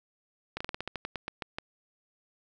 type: slowing click train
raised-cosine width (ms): 0.3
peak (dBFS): -18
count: 13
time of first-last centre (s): 0.57-1.585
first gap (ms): 35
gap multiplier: 1.15
effects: none